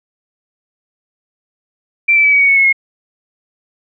sine tone with pitch steps, 2349 / 2321 / 2293 / 2265 / 2238 / 2211 / 2184 / 2158 Hz, D7 / D7 / D7 / C#7 / C#7 / C#7 / C#7 / C#7, 0 / -21 / -42 / +37 / +16 / -5 / -26 / -47 cents, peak -7 dBFS, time 2.08-2.728 s, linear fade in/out 10 ms, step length 81 ms, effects none

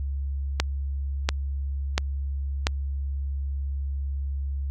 click train, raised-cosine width 0.2 ms, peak -4 dBFS, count 4, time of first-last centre 0.6-2.669 s, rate 1.45 Hz, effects added 69 Hz sine -26 dBFS peak until 4.7 s

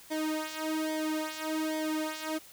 sawtooth tone with flanger, 312.4 Hz, D#4, 7 cents sharp, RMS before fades -33 dBFS, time 0.1-2.39 s, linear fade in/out 20 ms, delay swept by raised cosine 0.72 to 3.12 ms, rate 1.2 Hz, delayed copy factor -0.95, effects white hiss -53 dBFS RMS until 2.52 s

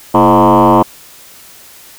sine tone with frequency modulation, 622.3 Hz, D#5, in tune, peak -3 dBFS, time 0.14-0.83 s, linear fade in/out 10 ms, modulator 97.7 Hz, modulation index 4.6, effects tanh soft clip ceiling -1 dBFS + white hiss -38 dBFS RMS until 1.98 s

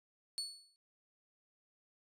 35% pulse tone with exponential decay, 4421 Hz, C#8, 5 cents flat, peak -33 dBFS, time 0.38-0.76 s, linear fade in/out 0 ms, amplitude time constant 82 ms, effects resampled to 32000 Hz

